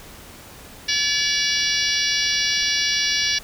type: harmonic tone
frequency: 573 Hz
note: D5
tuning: 43 cents flat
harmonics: 3 / 4 / 5 / 6 / 7 / 8 / 9 / 10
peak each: -27 / -27 / -27 / -27 / -27 / -27 / -27 / -27 dBFS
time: 0.88-3.39 s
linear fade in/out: 10 ms
effects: pink hiss -42 dBFS RMS until 3.43 s